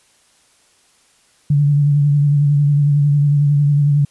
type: tone with vibrato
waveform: sine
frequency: 144.7 Hz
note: D3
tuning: 25 cents flat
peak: -10 dBFS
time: 1.5-4.05 s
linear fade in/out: 5 ms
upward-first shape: triangle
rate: 11 Hz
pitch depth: 42 cents each way
effects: white hiss -55 dBFS RMS until 4.1 s + resampled to 24000 Hz